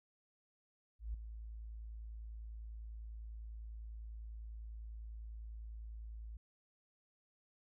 sine tone with ADSR envelope, 55 Hz, A1, in tune, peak -36 dBFS, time 0.99-6.37 s, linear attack 150 ms, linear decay 6 ms, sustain -9 dB, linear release 4 ms, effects none

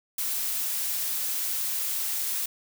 blue noise, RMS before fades -29 dBFS, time 0.18-2.46 s, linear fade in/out 5 ms, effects none

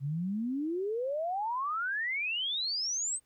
sine exponential sweep, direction up, 132.4 to 8490 Hz, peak -30 dBFS, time 0-3.2 s, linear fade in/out 50 ms, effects pink hiss -74 dBFS RMS until 3.25 s

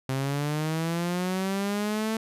sawtooth linear sweep, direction up, 130.81 to 223.3 Hz, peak -22 dBFS, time 0.09-2.17 s, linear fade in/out 2 ms, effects resampled to 32000 Hz

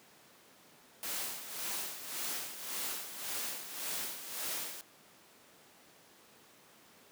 white noise with tremolo, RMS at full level -37 dBFS, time 1.03-4.81 s, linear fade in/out 0 ms, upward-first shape sine, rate 1.8 Hz, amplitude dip 65%, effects pink hiss -60 dBFS RMS until 7.11 s + high-pass 200 Hz 12 dB/octave

